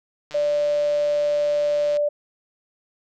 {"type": "click train", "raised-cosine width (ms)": 0.2, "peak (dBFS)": -22, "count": 250, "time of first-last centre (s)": [0.31, 1.97], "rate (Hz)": 150}
{"type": "tone", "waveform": "sine", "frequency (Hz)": 587.3, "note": "D5", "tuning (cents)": 0, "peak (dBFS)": -18, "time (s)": [0.34, 2.09], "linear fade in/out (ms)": 10}
{"effects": []}